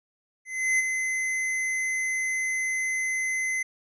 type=tone with ADSR envelope; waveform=square; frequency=2049 Hz; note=C7; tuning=37 cents flat; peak=-20 dBFS; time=0.45-3.63 s; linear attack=340 ms; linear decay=23 ms; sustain=-6 dB; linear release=8 ms; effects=resampled to 24000 Hz